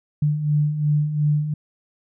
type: beating tone pair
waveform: sine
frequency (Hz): 146.83 / 149.63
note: D3 / D3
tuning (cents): 0 / +33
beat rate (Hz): 2.8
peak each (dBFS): -25 / -18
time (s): 0.22-1.54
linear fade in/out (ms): 5
effects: none